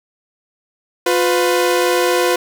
sawtooth tone pair together, 355.3 / 501.1 Hz, F4 / B4, +30 / +25 cents, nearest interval tritone, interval 595 cents, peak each -12 dBFS, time 1.06-2.36 s, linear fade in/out 5 ms, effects none

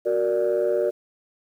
sine chord, Gb augmented, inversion none, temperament equal, 370 / 466.2 / 587.3 Hz, Gb4 / Bb4 / D5, 0 / 0 / 0 cents, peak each -23 / -23 / -22 dBFS, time 0.05-0.91 s, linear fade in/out 20 ms, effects tanh soft clip ceiling -14 dBFS + 9-bit

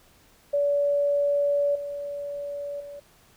sine tone with level steps, 573 Hz, D5, 43 cents flat, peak -20 / -30 / -37 dBFS, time 0.53-3 s, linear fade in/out 10 ms, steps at 1.75 / 2.8 s, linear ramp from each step 5 ms, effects pink hiss -58 dBFS RMS until 3.36 s

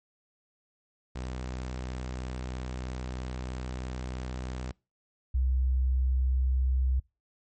sawtooth / sine tone pair in turn, 63.1 / 64.31 Hz, B1 / C2, +38 / -29 cents, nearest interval unison, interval 33 cents, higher second, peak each -30 / -23 dBFS, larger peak second, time 1.15-4.72 / 5.34-7 s, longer first, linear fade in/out 10 ms, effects noise-tail reverb RT60 0.3 s tail -26 dB re dry + MP3 32 kbps

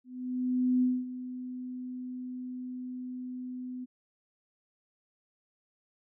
sine tone with ADSR envelope, 252 Hz, B3, 35 cents sharp, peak -22 dBFS, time 0.04-3.86 s, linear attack 780 ms, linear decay 230 ms, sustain -14 dB, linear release 26 ms, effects none

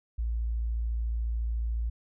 sine tone, 57 Hz, A#1, 38 cents flat, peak -27 dBFS, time 0.18-1.9 s, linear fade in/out 10 ms, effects none

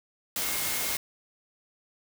sine tone in noise, 2146 Hz, C7, 43 cents sharp, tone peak -40 dBFS, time 0.42-0.96 s, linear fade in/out 2 ms, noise white, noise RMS -30 dBFS, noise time 0.36-0.97 s, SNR -13 dB, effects none

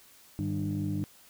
sine tone cluster, 101 / 153.9 / 198.2 / 300.8 Hz, G#2 / D#3 / G3 / D4, -48 / -19 / +19 / +42 cents, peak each -33 / -34 / -34 / -33 dBFS, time 0.39-1.04 s, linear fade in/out 0 ms, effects tanh soft clip ceiling -22 dBFS + white hiss -57 dBFS RMS until 1.29 s

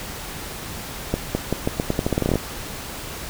accelerating click train, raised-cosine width 2 ms, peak -6 dBFS, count 16, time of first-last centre 1.14-2.356 s, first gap 210 ms, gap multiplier 0.84, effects pink hiss -33 dBFS RMS until 3.29 s

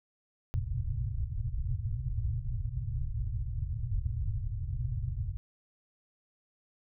white low-pass noise, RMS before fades -33 dBFS, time 0.54-5.37 s, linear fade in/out 0 ms, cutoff 130 Hz, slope 96 dB/octave, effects none

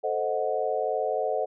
sine chord, A diminished seventh, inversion none, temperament equal with one note detuned, 440 / 523.3 / 622.3 / 735.3 Hz, A4 / C5 / Eb5 / Gb5, 0 / 0 / 0 / -11 cents, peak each -30 dBFS, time 0.03-1.46 s, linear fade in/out 20 ms, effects none

